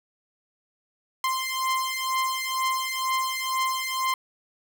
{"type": "beating tone pair", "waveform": "sawtooth", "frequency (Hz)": [1044, 1046.1], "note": ["C6", "C6"], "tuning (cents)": [-4, -1], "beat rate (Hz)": 2.1, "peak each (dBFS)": -24, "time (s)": [1.24, 4.14], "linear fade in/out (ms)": 2, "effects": []}